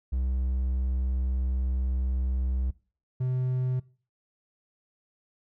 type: tone pair in turn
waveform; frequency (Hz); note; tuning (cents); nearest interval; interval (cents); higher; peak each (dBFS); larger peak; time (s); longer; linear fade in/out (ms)
triangle; 64 / 127.65; C2 / C3; -38 / -42; octave; 1196; second; -23; neither; 0.12-2.71 / 3.2-3.8; first; 10
effects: noise-tail reverb RT60 0.4 s tail -21 dB re dry